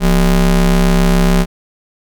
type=ring-modulated tone; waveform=square; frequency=103.83 Hz; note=G#2; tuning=in tune; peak=-6 dBFS; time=0-1.46 s; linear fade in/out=50 ms; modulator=70.2 Hz; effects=none

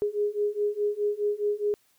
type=beating tone pair; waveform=sine; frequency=411.9 / 416.7 Hz; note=G#4 / G#4; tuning=-14 / +6 cents; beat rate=4.8 Hz; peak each=-28 / -27 dBFS; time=0.02-1.74 s; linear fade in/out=0 ms; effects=white hiss -66 dBFS RMS until 1.98 s

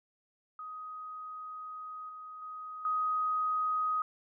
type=tone with level steps; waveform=sine; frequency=1254 Hz; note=D#6; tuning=13 cents sharp; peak=-40 / -43 / -40 / -28 dBFS; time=0.59-4.02 s; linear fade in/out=2 ms; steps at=2.09 / 2.42 / 2.85 s; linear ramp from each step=2 ms; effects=none

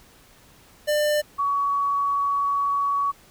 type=tone pair in turn; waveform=square / sine; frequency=597 / 1127 Hz; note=D5 / C#6; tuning=+28 / +28 cents; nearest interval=major seventh; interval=1100 cents; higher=second; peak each=-20 dBFS; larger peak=neither; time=0.87-1.22 / 1.38-3.12 s; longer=second; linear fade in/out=20 ms; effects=pink hiss -53 dBFS RMS until 3.3 s

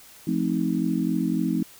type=chord; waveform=sine; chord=F dominant seventh; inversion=none; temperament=just; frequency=174.61 / 218.3 / 261.9 / 314.3 Hz; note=F3 / A3 / C4 / Eb4; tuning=0 / -13 / +2 / +18 cents; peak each=-27 dBFS; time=0.27-1.63 s; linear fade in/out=5 ms; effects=white hiss -49 dBFS RMS until 1.79 s

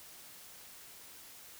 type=silence; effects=white hiss -53 dBFS RMS until 1.59 s

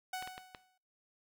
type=tone with exponential decay; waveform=sawtooth; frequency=744 Hz; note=F#5; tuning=9 cents sharp; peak=-32 dBFS; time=0.13-0.78 s; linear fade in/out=5 ms; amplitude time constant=140 ms
type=clicks; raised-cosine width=0.3 ms; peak=-28 dBFS; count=4; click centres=0.225 / 0.275 / 0.379 / 0.548 s
effects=noise-tail reverb RT60 0.3 s tail -19 dB re dry

